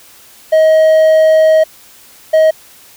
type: tone pair in turn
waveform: triangle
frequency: 632 / 632 Hz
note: D#5 / D#5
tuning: +27 / +27 cents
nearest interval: unison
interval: 0 cents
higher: neither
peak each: -3 dBFS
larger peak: neither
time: 0.52-1.64 / 2.33-2.51 s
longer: first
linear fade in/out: 10 ms
effects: white hiss -41 dBFS RMS until 2.96 s